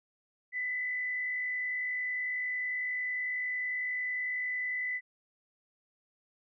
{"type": "tone with frequency modulation", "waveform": "sine", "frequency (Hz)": 2000, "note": "B6", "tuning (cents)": 21, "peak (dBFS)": -31, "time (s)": [0.52, 5.01], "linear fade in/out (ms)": 50, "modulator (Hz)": 51, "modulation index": 0.52, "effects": []}